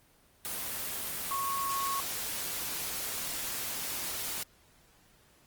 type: tone in noise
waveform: sine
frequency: 1100 Hz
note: C#6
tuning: 14 cents flat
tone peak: -31 dBFS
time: 1.31-2 s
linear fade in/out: 0 ms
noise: white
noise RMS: -36 dBFS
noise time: 0.45-4.43 s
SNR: +2 dB
effects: pink hiss -63 dBFS RMS until 5.46 s + Opus 24 kbps